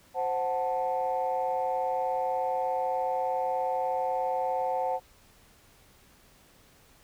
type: chord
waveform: sine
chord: F# diminished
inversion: second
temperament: equal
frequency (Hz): 523.3 / 740 / 880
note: C5 / F#5 / A5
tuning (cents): 0 / 0 / 0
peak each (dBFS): -30 / -29 / -31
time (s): 0.14-5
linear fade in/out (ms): 50
effects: tanh soft clip ceiling -19 dBFS + pink hiss -59 dBFS RMS until 7.03 s